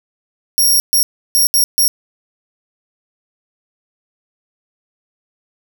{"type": "tone bursts at uneven times", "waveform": "10% pulse", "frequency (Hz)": 5588, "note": "F8", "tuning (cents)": 0, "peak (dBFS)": -4, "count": 5, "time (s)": [[0.58, 0.8], [0.93, 1.03], [1.35, 1.47], [1.54, 1.64], [1.78, 1.88]], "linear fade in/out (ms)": 0, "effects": []}